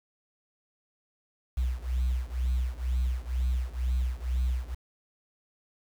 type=beating tone pair; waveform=sine; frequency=61.74 / 63.84 Hz; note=B1 / C2; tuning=0 / -42 cents; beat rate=2.1 Hz; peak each=-27 / -28 dBFS; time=1.57-4.75 s; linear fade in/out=10 ms; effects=tanh soft clip ceiling -22 dBFS + 8-bit